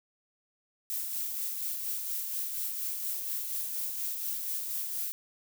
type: noise with tremolo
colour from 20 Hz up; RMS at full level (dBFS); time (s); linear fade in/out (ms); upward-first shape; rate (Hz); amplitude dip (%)
violet; -33; 0.9-5.12; 0; sine; 4.2; 35
effects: none